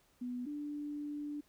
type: tone pair in turn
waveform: sine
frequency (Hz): 246.9 / 293.6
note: B3 / D4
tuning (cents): 0 / 0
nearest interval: minor third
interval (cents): 300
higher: second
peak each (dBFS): -37 / -38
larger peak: first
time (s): 0.21-0.46 / 0.46-1.41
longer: second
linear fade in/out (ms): 10
effects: pink hiss -70 dBFS RMS until 1.48 s